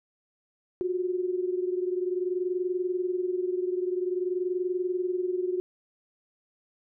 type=tone pair together; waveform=sine; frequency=360 / 380.5 Hz; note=F#4 / F#4; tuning=-47 / +48 cents; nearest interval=minor second; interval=95 cents; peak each=-27 / -32 dBFS; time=0.81-5.6 s; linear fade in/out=0 ms; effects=none